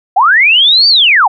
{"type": "linear two-way sweep", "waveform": "sine", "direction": "up then down", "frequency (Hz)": [698.5, 4678, 698.5], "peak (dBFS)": -4, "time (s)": [0.16, 1.28], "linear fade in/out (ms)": 10, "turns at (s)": 0.88, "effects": []}